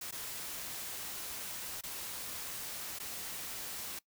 white noise with dropouts, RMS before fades -42 dBFS, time 0.01-3.99 s, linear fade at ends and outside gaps 5 ms, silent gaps 0.111-0.123 / 1.811-1.835 / 2.988-2.998 s, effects noise-tail reverb RT60 0.1 s tail -20 dB re dry

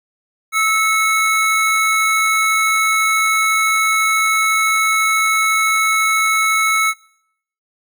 square tone pair together, 1305 / 2193 Hz, E6 / C#7, -18 / -19 cents, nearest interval major sixth, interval 899 cents, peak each -17 dBFS, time 0.52-6.94 s, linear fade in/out 50 ms, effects noise-tail reverb RT60 0.7 s tail -22 dB re dry

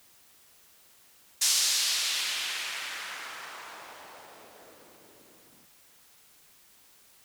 violet noise with low-pass filter sweep, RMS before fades -33 dBFS, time 1.41-5.66 s, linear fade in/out 10 ms, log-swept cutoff 6200 to 230 Hz, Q 1.2, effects white hiss -59 dBFS RMS until 7.24 s

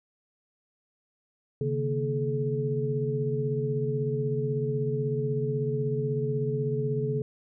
sine tone cluster, 135.3 / 151.5 / 233.3 / 428.2 Hz, C#3 / D#3 / A#3 / A4, -42 / -46 / +2 / -47 cents, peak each -29 / -34 / -36 / -29 dBFS, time 1.61-7.22 s, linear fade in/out 2 ms, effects none

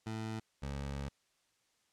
20% pulse tone pair in turn, 110.6 / 69.67 Hz, A2 / C#2, +9 / +9 cents, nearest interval minor sixth, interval 800 cents, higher first, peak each -33 / -33 dBFS, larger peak neither, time 0.06-0.4 / 0.62-1.09 s, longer second, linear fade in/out 10 ms, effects white hiss -75 dBFS RMS until 1.92 s + low-pass 8000 Hz 12 dB/octave

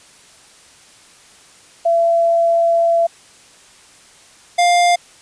sine / square tone pair in turn, 674 / 702.1 Hz, E5 / F5, +38 / +9 cents, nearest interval minor second, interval 71 cents, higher second, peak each -11 dBFS, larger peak neither, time 1.85-3.07 / 4.58-4.96 s, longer first, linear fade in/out 10 ms, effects white hiss -46 dBFS RMS until 5.21 s + resampled to 22050 Hz

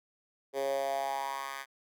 10% pulse tone with high-pass filter sweep, 136.8 Hz, C#3, 23 cents flat, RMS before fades -34 dBFS, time 0.53-1.66 s, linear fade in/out 50 ms, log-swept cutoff 450 to 1400 Hz, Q 4.9, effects none

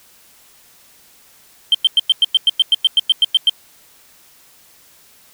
sine tone bursts, 3136 Hz, G7, in tune, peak -6 dBFS, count 15, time 1.72-3.496 s, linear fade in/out 2 ms, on 26 ms, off 99 ms, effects tanh soft clip ceiling -5 dBFS + white hiss -49 dBFS RMS until 5.33 s

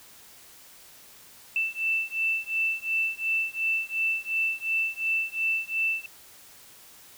sine beating tone pair, 2658 / 2660.8 Hz, E7 / E7, +14 / +16 cents, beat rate 2.8 Hz, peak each -28 dBFS, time 1.56-6.06 s, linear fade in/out 2 ms, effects white hiss -51 dBFS RMS until 7.17 s

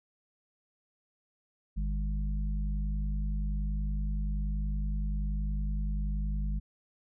harmonic tone, 50.6 Hz, G#1, 44 cents flat, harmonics 1 / 3 / 4, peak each -29 / -39 / -41 dBFS, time 1.76-6.6 s, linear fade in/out 20 ms, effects none

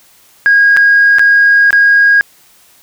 sine tone with dropouts, 1636 Hz, G#6, 26 cents flat, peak -3 dBFS, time 0.46-2.21 s, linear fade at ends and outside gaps 0 ms, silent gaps 0.766-0.771 / 1.185-1.194 / 1.706-1.729 s, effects tanh soft clip ceiling 0 dBFS + white hiss -46 dBFS RMS until 2.82 s

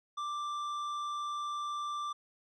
sine tone with tanh clipping, 1178 Hz, D6, 5 cents sharp, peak -36 dBFS, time 0.17-2.13 s, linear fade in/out 10 ms, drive 10 dB, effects none

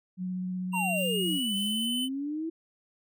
sine tone with vibrato, 183.4 Hz, F#3, 15 cents flat, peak -30 dBFS, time 0.17-1.4 s, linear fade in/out 50 ms, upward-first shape sine, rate 16 Hz, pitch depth 11 cents each way
square tone with pitch glide, 2760 to 3027 Hz, F7 to F#7, -21 to +39 cents, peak -30 dBFS, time 0.72-2.09 s, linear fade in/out 50 ms, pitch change +160 cents, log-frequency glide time 0.96-1.58 s
sine exponential two-way sweep, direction down then up, 986 to 196 to 331.5 Hz, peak -30 dBFS, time 0.73-2.5 s, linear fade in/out 10 ms, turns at 1.55 s
violet noise with tremolo, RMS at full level -47 dBFS, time 0.96-1.86 s, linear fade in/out 5 ms, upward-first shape sine, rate 3.4 Hz, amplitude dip 50%
effects none

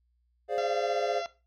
triangle chord, D half-diminished seventh, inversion second, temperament equal, 415.3 / 523.3 / 587.3 / 698.5 Hz, Ab4 / C5 / D5 / F5, 0 / 0 / 0 / 0 cents, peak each -31 dBFS, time 0.48-1.23 s, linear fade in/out 50 ms
harmonic tone, 683 Hz, F5, 39 cents flat, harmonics 1 / 2 / 3 / 4 / 5 / 6 / 7 / 8 / 9, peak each -34 / -40 / -44 / -46 / -48 / -50 / -51 / -52 / -53 dBFS, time 0.58-1.26 s, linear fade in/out 0 ms
effects noise-tail reverb RT60 0.3 s tail -17 dB re dry + added 60 Hz sine -68 dBFS peak until 1.46 s

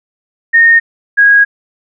sine tone pair in turn, 1841 / 1646.2 Hz, A#6 / G#6, -22 / -16 cents, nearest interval major second, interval 194 cents, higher first, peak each -3 dBFS, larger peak neither, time 0.53-0.8 / 1.17-1.45 s, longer second, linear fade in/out 20 ms, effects none

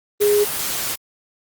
sine tone in noise, 413.4 Hz, G#4, 8 cents flat, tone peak -13 dBFS, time 0.2-0.45 s, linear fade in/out 20 ms, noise white, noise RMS -24 dBFS, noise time 0.2-0.96 s, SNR +8 dB, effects Opus 24 kbps

